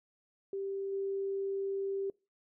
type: tone with level steps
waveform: sine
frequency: 392 Hz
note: G4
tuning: in tune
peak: -34 / -32 dBFS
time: 0.53-2.1 s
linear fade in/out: 2 ms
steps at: 0.92 s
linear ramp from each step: 10 ms
effects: noise-tail reverb RT60 0.3 s tail -25 dB re dry